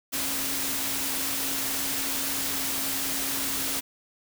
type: tone in noise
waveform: sine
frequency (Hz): 272.7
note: C#4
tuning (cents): -28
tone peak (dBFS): -39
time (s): 0.12-3.81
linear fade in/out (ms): 20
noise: white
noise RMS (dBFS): -29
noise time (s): 0.12-3.81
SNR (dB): -13
effects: none